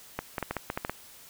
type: clicks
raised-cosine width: 0.5 ms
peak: -15 dBFS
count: 9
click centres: 0.19 / 0.382 / 0.427 / 0.51 / 0.567 / 0.701 / 0.775 / 0.849 / 0.896 s
effects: white hiss -51 dBFS RMS until 1.29 s